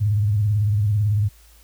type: tone with vibrato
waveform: sine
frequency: 104.2 Hz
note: G#2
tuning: 6 cents sharp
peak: -16 dBFS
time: 0-1.29 s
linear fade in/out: 20 ms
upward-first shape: sine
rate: 18 Hz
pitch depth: 94 cents each way
effects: added 55 Hz sine -49 dBFS peak until 1.63 s + white hiss -54 dBFS RMS until 1.63 s